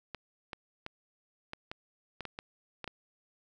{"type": "clicks", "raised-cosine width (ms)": 0.3, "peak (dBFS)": -23, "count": 10, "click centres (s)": [0.147, 0.532, 0.864, 1.534, 1.715, 2.207, 2.253, 2.389, 2.843, 2.877], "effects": []}